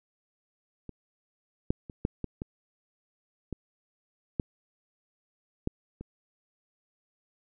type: clicks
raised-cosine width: 3 ms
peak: -27 / -12 / -28 / -13 / -19 / -21 / -21 / -14 / -15 / -27 dBFS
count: 10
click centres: 0.893 / 1.705 / 1.898 / 2.051 / 2.243 / 2.419 / 3.527 / 4.398 / 5.674 / 6.01 s
effects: none